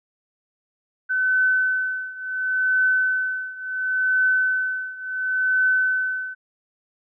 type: tone with tremolo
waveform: sine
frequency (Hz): 1516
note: F#6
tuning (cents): +42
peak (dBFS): -15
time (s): 1.09-6.35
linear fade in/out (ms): 20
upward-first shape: triangle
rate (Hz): 0.71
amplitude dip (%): 90
effects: none